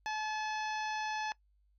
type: harmonic tone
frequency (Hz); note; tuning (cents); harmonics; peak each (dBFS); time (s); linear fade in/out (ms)
860; A5; -40; 1 / 2 / 3 / 4 / 5 / 6 / 7; -36 / -39 / -45 / -50 / -51 / -51 / -52; 0.06-1.32; 0
effects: noise-tail reverb RT60 0.1 s tail -21 dB re dry + added 50 Hz sine -67 dBFS peak until 1.78 s